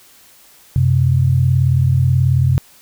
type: tone pair together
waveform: sine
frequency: 92.5 / 130.98 Hz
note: F#2 / C3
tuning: 0 / +2 cents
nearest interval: tritone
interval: 602 cents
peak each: -15 / -12 dBFS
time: 0.76-2.58 s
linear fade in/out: 0 ms
effects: white hiss -47 dBFS RMS until 2.81 s